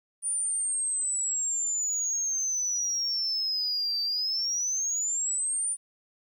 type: exponential two-way sweep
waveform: sine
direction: down then up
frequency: 9410 to 4629 to 9410 Hz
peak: -25 dBFS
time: 0.22-5.77 s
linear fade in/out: 50 ms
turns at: 4.02 s
effects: tanh soft clip ceiling -22 dBFS + 11-bit